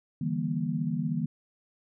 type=chord; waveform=sine; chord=E half-diminished seventh; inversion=third; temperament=just; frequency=148.33 / 164.81 / 197.78 / 237.3 Hz; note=D3 / E3 / G3 / Bb3; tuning=+18 / 0 / +16 / +31 cents; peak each=-33 / -31 / -35 / -32 dBFS; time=0.21-1.26 s; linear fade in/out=5 ms; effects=none